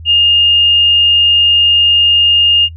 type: tone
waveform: sine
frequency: 2830 Hz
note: F7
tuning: 22 cents sharp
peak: -6 dBFS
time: 0.05-2.69 s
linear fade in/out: 50 ms
effects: noise-tail reverb RT60 0.1 s tail -23 dB re dry + added 82 Hz sine -27 dBFS peak until 2.76 s